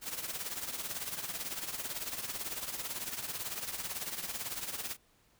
white noise with tremolo, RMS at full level -36 dBFS, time 0.01-4.97 s, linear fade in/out 50 ms, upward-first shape triangle, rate 18 Hz, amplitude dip 75%, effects pink hiss -68 dBFS RMS until 5.39 s

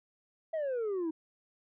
sine exponential sweep, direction down, 661 to 311.1 Hz, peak -28 dBFS, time 0.53-1.11 s, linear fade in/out 10 ms, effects tanh soft clip ceiling -30 dBFS

